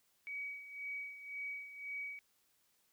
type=tone with tremolo; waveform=sine; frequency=2266 Hz; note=C#7; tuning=37 cents sharp; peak=-39 dBFS; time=0.27-2.19 s; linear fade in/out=0 ms; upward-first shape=sine; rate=1.9 Hz; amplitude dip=70%; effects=white hiss -75 dBFS RMS until 2.92 s